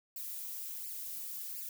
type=noise with flanger; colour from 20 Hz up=violet; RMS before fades=-42 dBFS; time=0.16-1.69 s; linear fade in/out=2 ms; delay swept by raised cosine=0.4 to 4.9 ms; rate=1.4 Hz; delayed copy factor=+0.95; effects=none